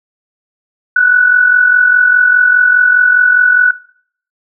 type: tone with amplitude modulation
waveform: sine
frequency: 1480 Hz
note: F#6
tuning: in tune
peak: -3 dBFS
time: 0.96-3.71 s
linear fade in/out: 5 ms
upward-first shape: sine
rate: 44.9 Hz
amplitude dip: 65%
effects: noise-tail reverb RT60 0.6 s tail -20 dB re dry